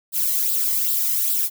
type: noise with flanger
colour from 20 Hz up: violet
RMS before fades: -21 dBFS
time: 0.12-1.5 s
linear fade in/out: 50 ms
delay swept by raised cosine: 0.23 to 1 ms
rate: 2.5 Hz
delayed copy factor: +0.6
effects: none